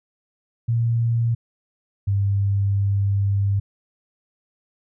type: tone pair in turn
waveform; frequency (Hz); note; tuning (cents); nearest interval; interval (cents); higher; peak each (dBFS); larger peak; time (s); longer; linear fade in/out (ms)
sine; 116.4 / 99.56; A#2 / G2; -2 / +27; minor third; 271; first; -17; neither; 0.68-1.35 / 2.07-3.6; second; 10
effects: none